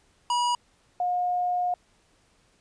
square / sine tone pair in turn, 968 / 716.9 Hz, B5 / F5, -35 / +45 cents, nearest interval perfect fourth, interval 520 cents, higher first, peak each -23 dBFS, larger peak neither, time 0.3-0.55 / 1-1.74 s, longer second, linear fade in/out 2 ms, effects pink hiss -64 dBFS RMS until 2.6 s + resampled to 22050 Hz

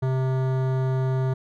sine tone with hard clipping, 130.81 Hz, C3, in tune, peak -23 dBFS, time 0.02-1.34 s, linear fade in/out 10 ms, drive 16 dB, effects none

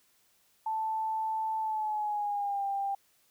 sine tone with pitch glide, 880 to 793.1 Hz, A5 to G5, 0 to +20 cents, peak -29 dBFS, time 0.66-2.95 s, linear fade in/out 5 ms, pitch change -180 cents, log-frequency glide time 1.6-2.65 s, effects white hiss -68 dBFS RMS until 3.3 s

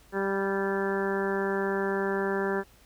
harmonic tone with a mistuned harmonic, 196 Hz, G3, in tune, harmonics 1 / 2 / 3 / 4 / 5 / 6 / 7 / 8 / 9, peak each -33 / -28 / -37 / -38 / -37 / -44 / -39 / -38 / -37 dBFS, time 0.12-2.64 s, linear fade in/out 50 ms, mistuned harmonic 9, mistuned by -23 cents, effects added 50 Hz sine -59 dBFS peak until 2.85 s + pink hiss -59 dBFS RMS until 2.85 s

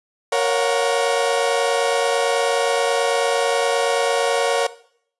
35% pulse chord, Gb major seventh, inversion first, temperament equal with one note detuned, 466.2 / 554.4 / 710.7 / 740 Hz, Bb4 / Db5 / F5 / Gb5, 0 / 0 / +30 / 0 cents, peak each -19 / -19 / -24 / -25 dBFS, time 0.32-4.67 s, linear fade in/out 5 ms, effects noise-tail reverb RT60 0.6 s tail -17 dB re dry + resampled to 24000 Hz

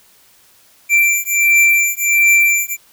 square beating tone pair, 2349 / 2350.4 Hz, D7 / D7, 0 / +1 cents, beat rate 1.4 Hz, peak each -14 dBFS, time 0.89-2.77 s, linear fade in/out 50 ms, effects white hiss -50 dBFS RMS until 2.92 s

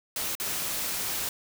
white noise with dropouts, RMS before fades -31 dBFS, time 0.16-1.29 s, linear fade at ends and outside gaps 2 ms, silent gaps 0.352-0.399 s, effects none

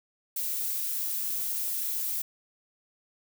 violet noise, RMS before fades -31 dBFS, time 0.36-2.22 s, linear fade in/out 5 ms, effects none

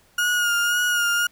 35% pulse tone with vibrato, 1431 Hz, F6, 42 cents sharp, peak -17 dBFS, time 0.18-1.27 s, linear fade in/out 5 ms, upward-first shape sine, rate 1.9 Hz, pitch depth 30 cents each way, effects pink hiss -58 dBFS RMS until 1.31 s

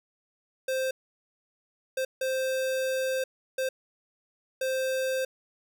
square tone bursts at uneven times, 523.3 Hz, C5, in tune, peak -27 dBFS, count 5, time 0.68-0.91 / 1.97-2.05 / 2.21-3.24 / 3.58-3.69 / 4.61-5.25 s, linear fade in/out 5 ms, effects none

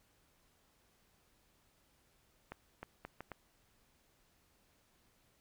accelerating click train, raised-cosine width 0.5 ms, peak -29 dBFS, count 5, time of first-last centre 2.52-3.317 s, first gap 310 ms, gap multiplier 0.71, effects pink hiss -72 dBFS RMS until 5.4 s

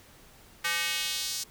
square tone with high-pass filter sweep, 170 Hz, F3, 46 cents flat, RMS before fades -31 dBFS, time 0.64-1.44 s, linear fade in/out 10 ms, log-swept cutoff 1700 to 5500 Hz, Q 1.5, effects pink hiss -55 dBFS RMS until 1.5 s

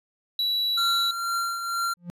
triangle tone, 3926 Hz, B7, 11 cents flat, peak -21 dBFS, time 0.39-1.11 s, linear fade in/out 2 ms
square tone with tremolo, 1376 Hz, F6, 26 cents flat, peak -24 dBFS, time 0.77-1.94 s, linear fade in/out 10 ms, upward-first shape triangle, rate 2.1 Hz, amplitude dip 55%
triangle tone with exponential growth, 174.61 Hz, F3, in tune, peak -27 dBFS, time 1.97-2.1 s, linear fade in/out 0 ms, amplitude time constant 28 ms
effects resampled to 32000 Hz

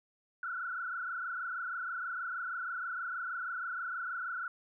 sine tone with frequency modulation, 1425 Hz, F6, 34 cents sharp, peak -35 dBFS, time 0.43-4.48 s, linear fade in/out 2 ms, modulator 26.3 Hz, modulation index 3.1, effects none

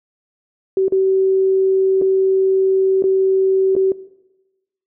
sine tone with dropouts, 382.3 Hz, G4, 43 cents flat, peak -12 dBFS, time 0.77-3.92 s, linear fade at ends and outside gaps 2 ms, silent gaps 0.882-0.922 / 2.015-2.02 / 3.024-3.039 / 3.753-3.764 s, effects noise-tail reverb RT60 1.0 s tail -18 dB re dry

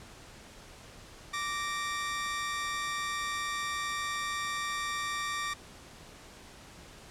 sawtooth tone pair together, 1169.6 / 1854 Hz, D6 / A#6, -7 / -10 cents, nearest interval minor sixth, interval 797 cents, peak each -30 / -33 dBFS, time 1.33-5.54 s, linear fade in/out 10 ms, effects pink hiss -51 dBFS RMS until 7.1 s + low-pass 9000 Hz 12 dB/octave

